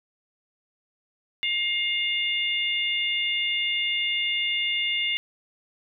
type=harmonic tone; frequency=708 Hz; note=F5; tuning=23 cents sharp; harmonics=3 / 4 / 5; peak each=-27 / -26 / -31 dBFS; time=1.43-5.17 s; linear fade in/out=0 ms; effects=none